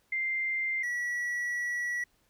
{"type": "tone pair in turn", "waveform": ["sine", "triangle"], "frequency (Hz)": [2093, 1938.2], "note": ["C7", "B6"], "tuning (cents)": [0, -33], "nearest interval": "minor second", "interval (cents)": 133, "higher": "first", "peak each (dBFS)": -28, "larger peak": "neither", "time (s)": [[0.12, 0.83], [0.83, 2.04]], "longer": "second", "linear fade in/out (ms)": 5, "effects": ["pink hiss -70 dBFS RMS until 2.29 s"]}